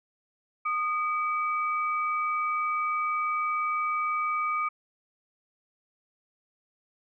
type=tone pair together; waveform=sine; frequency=1229.5 / 2293 Hz; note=D#6 / D7; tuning=-21 / -42 cents; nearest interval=major seventh; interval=1079 cents; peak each=-26 / -33 dBFS; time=0.65-4.69 s; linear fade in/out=10 ms; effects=none